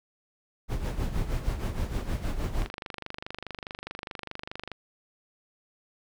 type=noise with tremolo; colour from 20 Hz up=brown; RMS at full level=-27 dBFS; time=0.68-2.7 s; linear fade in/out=50 ms; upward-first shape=sine; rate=6.4 Hz; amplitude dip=65%
type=click train; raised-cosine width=0.3 ms; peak=-20 dBFS; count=53; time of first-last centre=2.62-4.717 s; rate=24.8 Hz
effects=none